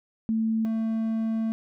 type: tone pair in turn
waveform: sine / triangle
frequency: 222.5 / 223.3 Hz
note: A3 / A3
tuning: +20 / +26 cents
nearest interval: unison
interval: 6 cents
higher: second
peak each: -22 dBFS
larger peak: neither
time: 0.29-0.65 / 0.65-1.52 s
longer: second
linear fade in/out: 0 ms
effects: none